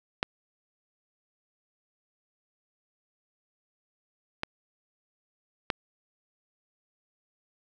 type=clicks; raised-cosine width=0.3 ms; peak=-9 / -13 / -9 dBFS; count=3; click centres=0.229 / 4.434 / 5.702 s; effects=none